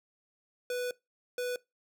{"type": "tone bursts at uneven times", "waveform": "square", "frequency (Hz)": 493.9, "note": "B4", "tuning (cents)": 0, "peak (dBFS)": -32, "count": 2, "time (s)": [[0.7, 0.91], [1.38, 1.56]], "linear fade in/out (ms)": 2, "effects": ["noise-tail reverb RT60 0.2 s tail -21 dB re dry"]}